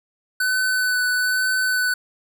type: tone with vibrato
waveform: square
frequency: 1503 Hz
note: F#6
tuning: 27 cents sharp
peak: -19 dBFS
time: 0.4-1.94 s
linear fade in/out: 5 ms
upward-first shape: sine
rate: 1.1 Hz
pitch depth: 13 cents each way
effects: none